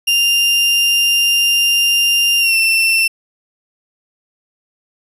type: tone with pitch glide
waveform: 35% pulse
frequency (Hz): 2794 to 2689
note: F7 to E7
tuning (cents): 0 to +34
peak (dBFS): -9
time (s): 0.07-3.08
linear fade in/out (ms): 10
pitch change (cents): -66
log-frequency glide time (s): 2.39-2.56
effects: resampled to 32000 Hz